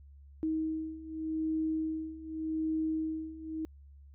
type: beating tone pair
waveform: sine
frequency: 316 / 316.85 Hz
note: D#4 / D#4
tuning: +27 / +32 cents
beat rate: 0.85 Hz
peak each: -36 / -33 dBFS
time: 0.43-3.65 s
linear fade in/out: 0 ms
effects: added 70 Hz sine -51 dBFS peak until 4.14 s